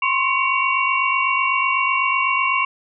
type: tone cluster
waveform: sine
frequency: 1042 / 1090 / 2253 / 2754 Hz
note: C6 / C#6 / C#7 / F7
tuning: -7 / -29 / +28 / -25 cents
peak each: -22 dBFS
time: 0.02-2.65 s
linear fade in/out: 5 ms
effects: none